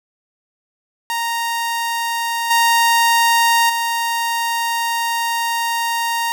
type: tone with level steps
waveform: sawtooth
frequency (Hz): 930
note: A#5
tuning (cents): -4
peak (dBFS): -15 / -8 / -14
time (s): 1.1-6.32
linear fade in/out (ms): 0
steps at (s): 2.5 / 3.69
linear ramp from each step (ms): 10
effects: 7-bit